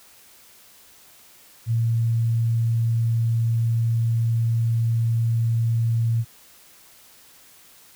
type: tone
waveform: sine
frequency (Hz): 115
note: A#2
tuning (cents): -23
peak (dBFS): -18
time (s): 1.66-6.25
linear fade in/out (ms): 50
effects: white hiss -51 dBFS RMS until 7.95 s